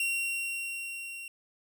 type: tone with level ramp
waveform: 45% pulse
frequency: 2745 Hz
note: F7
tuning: 31 cents flat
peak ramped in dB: -27 to -40 dBFS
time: 0-1.28 s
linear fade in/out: 2 ms
effects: none